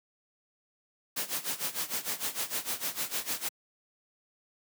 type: noise with tremolo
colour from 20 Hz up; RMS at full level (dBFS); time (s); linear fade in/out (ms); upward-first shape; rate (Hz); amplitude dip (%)
white; -31; 1.16-3.49; 10; sine; 6.6; 85
effects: high-pass 150 Hz 12 dB/octave